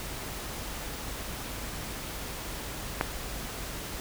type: click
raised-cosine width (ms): 0.5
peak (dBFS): -9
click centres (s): 3.011
effects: added 50 Hz sine -43 dBFS peak until 4 s + pink hiss -38 dBFS RMS until 4 s